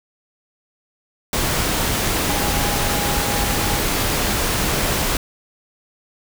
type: tone in noise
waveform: sine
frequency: 819 Hz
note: G#5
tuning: 24 cents flat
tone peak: -28 dBFS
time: 2.29-3.79 s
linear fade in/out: 2 ms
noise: pink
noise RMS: -20 dBFS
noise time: 1.33-5.17 s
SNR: -11 dB
effects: none